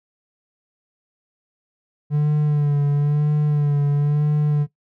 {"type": "tone with vibrato", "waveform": "triangle", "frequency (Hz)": 146.83, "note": "D3", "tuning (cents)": 0, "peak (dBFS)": -13, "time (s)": [2.1, 4.67], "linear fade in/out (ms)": 50, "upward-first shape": "sine", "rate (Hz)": 1, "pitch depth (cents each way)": 38, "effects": ["noise-tail reverb RT60 0.1 s tail -17 dB re dry"]}